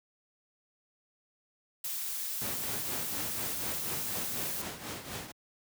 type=noise; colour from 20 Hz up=blue; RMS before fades=-36 dBFS; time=1.84-4.62 s; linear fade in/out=5 ms
type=noise with tremolo; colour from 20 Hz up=pink; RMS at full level=-37 dBFS; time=2.41-5.32 s; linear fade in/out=10 ms; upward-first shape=triangle; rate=4.1 Hz; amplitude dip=70%
effects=high-pass 100 Hz 12 dB/octave